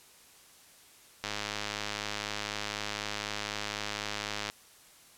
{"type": "click train", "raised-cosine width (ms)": 0.2, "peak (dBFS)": -16, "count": 340, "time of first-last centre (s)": [1.24, 4.5], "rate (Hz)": 104, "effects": ["white hiss -57 dBFS RMS until 5.17 s", "low-pass 12000 Hz 12 dB/octave"]}